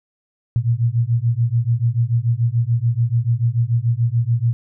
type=beating tone pair; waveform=sine; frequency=114.3 / 121.2 Hz; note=A#2 / B2; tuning=-34 / -32 cents; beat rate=6.9 Hz; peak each=-18 dBFS; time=0.56-4.53 s; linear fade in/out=0 ms; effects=none